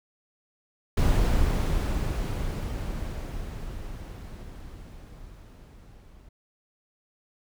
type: noise with level ramp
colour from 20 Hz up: brown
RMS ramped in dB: -21 to -51 dBFS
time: 0.97-6.29 s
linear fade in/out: 5 ms
effects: none